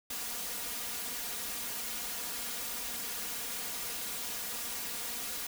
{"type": "noise with comb filter", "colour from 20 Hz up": "white", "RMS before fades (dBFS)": -38, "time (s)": [0.1, 5.47], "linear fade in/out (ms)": 5, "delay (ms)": 4.2, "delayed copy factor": 0.95, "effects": []}